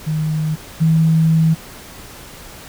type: tone pair in turn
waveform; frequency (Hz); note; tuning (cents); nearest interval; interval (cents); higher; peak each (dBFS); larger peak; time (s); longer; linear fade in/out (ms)
sine; 155.56 / 160.95; D#3 / E3; 0 / -41; minor second; 59; second; -16 / -10; second; 0.06-0.56 / 0.8-1.55; second; 20
effects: pink hiss -37 dBFS RMS until 2.68 s